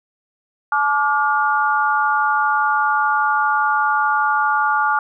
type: tone cluster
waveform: sine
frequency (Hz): 858 / 1170 / 1425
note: A5 / D6 / F6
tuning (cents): -44 / -7 / +34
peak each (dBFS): -19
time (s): 0.72-4.99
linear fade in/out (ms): 2
effects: none